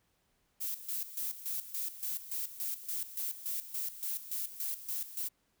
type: noise with tremolo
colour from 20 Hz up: violet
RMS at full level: -36 dBFS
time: 0.6-5.29 s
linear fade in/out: 20 ms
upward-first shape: square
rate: 3.5 Hz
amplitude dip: 75%
effects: pink hiss -75 dBFS RMS until 5.6 s